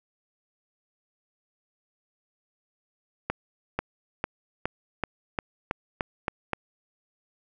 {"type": "accelerating click train", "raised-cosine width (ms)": 0.5, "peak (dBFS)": -11, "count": 10, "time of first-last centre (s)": [3.3, 6.533], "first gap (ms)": 490, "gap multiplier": 0.92, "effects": []}